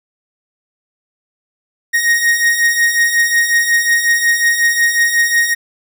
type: beating tone pair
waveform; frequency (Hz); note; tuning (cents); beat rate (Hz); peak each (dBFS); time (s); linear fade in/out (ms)
45% pulse; 1864.7 / 1870.2; A#6 / A#6; 0 / +5; 5.5; -17 / -12; 1.93-5.55; 20
effects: none